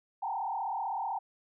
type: tone with frequency modulation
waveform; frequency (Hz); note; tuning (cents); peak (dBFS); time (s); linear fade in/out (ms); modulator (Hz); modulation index
sine; 850; G#5; +40; -31; 0.22-1.19; 10; 35.9; 2.6
effects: none